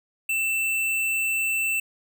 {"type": "tone", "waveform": "square", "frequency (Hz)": 2668, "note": "E7", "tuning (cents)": 20, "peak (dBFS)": -23, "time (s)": [0.29, 1.8], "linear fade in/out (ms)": 5, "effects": []}